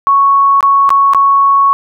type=tone with dropouts; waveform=sine; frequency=1108.7 Hz; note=C#6; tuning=in tune; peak=-5 dBFS; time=0.07-1.73 s; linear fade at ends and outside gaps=0 ms; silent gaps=0.607-0.628 / 0.892-0.904 / 1.135-1.147 s; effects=none